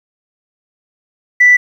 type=tone; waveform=sine; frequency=1975.5 Hz; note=B6; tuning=in tune; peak=-3 dBFS; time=1.4-1.57 s; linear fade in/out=10 ms; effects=tanh soft clip ceiling 0 dBFS + 7-bit